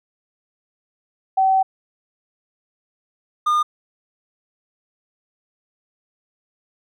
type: tone pair in turn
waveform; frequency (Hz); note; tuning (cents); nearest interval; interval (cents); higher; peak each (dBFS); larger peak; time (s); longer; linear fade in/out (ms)
sine / triangle; 765 / 1214.4; G5 / D#6; -42 / -42; minor sixth; 800; second; -13; neither; 1.37-1.63 / 3.46-3.63; first; 10
effects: none